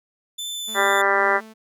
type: tone with vibrato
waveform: sawtooth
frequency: 3520 Hz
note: A7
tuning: in tune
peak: -25 dBFS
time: 0.38-1.02 s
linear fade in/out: 10 ms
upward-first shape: triangle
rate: 2.3 Hz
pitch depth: 9 cents each way
type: tone with tremolo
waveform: sawtooth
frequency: 220 Hz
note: A3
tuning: in tune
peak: -33 dBFS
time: 0.67-1.54 s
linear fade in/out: 20 ms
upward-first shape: sine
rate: 2 Hz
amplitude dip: 45%
type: harmonic tone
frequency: 197.6 Hz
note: G3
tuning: 14 cents sharp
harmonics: 2 / 3 / 4 / 5 / 6 / 7 / 8 / 9 / 10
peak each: -25 / -25 / -25 / -25 / -25 / -25 / -25 / -25 / -25 dBFS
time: 0.74-1.41 s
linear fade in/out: 50 ms
effects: none